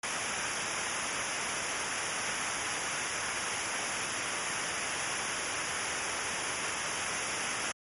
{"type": "noise with comb filter", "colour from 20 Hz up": "pink", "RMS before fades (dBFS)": -34, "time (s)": [0.03, 7.72], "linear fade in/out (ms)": 5, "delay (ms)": 0.24, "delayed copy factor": -0.8, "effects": ["high-pass 80 Hz 12 dB/octave", "MP3 48 kbps"]}